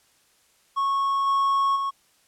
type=tone with level steps; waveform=triangle; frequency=1100 Hz; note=C#6; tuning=14 cents flat; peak=-19 / -17 / -22 dBFS; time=0.76-1.91 s; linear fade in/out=20 ms; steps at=1.26 / 1.75 s; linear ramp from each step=20 ms; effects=white hiss -62 dBFS RMS until 2.27 s + low-pass 11000 Hz 12 dB/octave